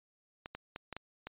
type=clicks; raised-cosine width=0.3 ms; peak=-25 dBFS; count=6; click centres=0.459 / 0.55 / 0.761 / 0.927 / 0.966 / 1.27 s; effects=resampled to 8000 Hz